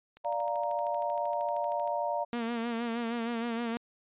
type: click train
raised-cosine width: 0.2 ms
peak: -34 dBFS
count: 23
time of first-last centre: 0.17-1.875 s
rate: 12.9 Hz
type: chord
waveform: sine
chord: Bb major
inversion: first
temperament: equal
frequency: 587.3 / 698.5 / 932.3 Hz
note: D5 / F5 / Bb5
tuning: 0 / 0 / 0 cents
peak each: -33 dBFS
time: 0.24-2.25 s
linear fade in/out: 20 ms
type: tone with vibrato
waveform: sawtooth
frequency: 233.1 Hz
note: A#3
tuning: in tune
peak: -27 dBFS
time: 2.33-3.77 s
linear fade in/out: 0 ms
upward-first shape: sine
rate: 6.4 Hz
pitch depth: 50 cents each way
effects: resampled to 8000 Hz